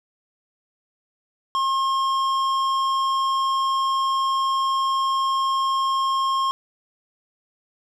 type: tone with tanh clipping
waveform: sine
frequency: 1072 Hz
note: C6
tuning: 42 cents sharp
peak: -21 dBFS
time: 1.55-6.51 s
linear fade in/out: 0 ms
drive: 12 dB
effects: none